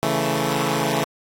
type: chord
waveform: 10% pulse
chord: A major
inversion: first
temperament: equal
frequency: 138.59 / 164.81 / 220 Hz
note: C#3 / E3 / A3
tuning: 0 / 0 / 0 cents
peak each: -16 dBFS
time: 0.03-1.04 s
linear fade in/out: 0 ms
effects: AAC 48 kbps